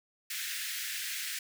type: high-pass noise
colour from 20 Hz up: pink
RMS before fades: -37 dBFS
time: 0.3-1.39 s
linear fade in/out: 5 ms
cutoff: 1600 Hz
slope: 48 dB/octave
effects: none